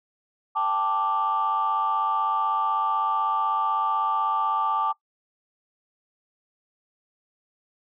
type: chord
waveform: sine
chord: G suspended second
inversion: none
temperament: equal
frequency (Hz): 784 / 880 / 1174.7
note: G5 / A5 / D6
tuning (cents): 0 / 0 / 0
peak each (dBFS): -29 / -25 / -23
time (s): 0.55-4.93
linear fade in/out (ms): 20
effects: noise-tail reverb RT60 0.1 s tail -20 dB re dry + tanh soft clip ceiling -15 dBFS